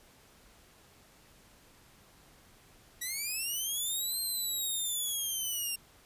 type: linear two-way sweep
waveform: 5% pulse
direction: up then down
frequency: 1914 to 4186 to 2752 Hz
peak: -24 dBFS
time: 3.01-5.76 s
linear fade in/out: 10 ms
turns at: 4.2 s
effects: pink hiss -60 dBFS RMS until 6.05 s + resampled to 32000 Hz